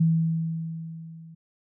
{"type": "tone with level ramp", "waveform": "sine", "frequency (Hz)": 163.1, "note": "E3", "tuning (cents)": -18, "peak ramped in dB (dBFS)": [-16, -43], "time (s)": [0, 1.35], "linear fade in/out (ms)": 10, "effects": []}